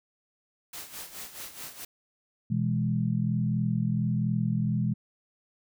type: noise with tremolo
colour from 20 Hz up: white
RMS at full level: -39 dBFS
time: 0.73-1.85 s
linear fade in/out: 5 ms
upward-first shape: sine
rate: 4.7 Hz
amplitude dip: 70%
type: chord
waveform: sine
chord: E major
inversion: second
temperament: equal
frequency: 123.47 / 164.81 / 207.7 Hz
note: B2 / E3 / G#3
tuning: 0 / 0 / 0 cents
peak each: -28 / -29 / -29 dBFS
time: 2.5-4.94 s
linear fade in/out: 10 ms
effects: none